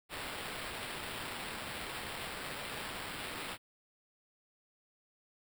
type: noise with sample-and-hold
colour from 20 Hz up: blue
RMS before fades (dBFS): -42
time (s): 0.09-3.58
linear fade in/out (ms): 50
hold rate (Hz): 6300
effects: none